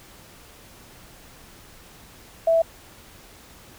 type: tone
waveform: sine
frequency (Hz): 659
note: E5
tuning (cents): -1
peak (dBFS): -15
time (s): 2.47-2.62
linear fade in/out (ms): 5
effects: pink hiss -48 dBFS RMS until 3.78 s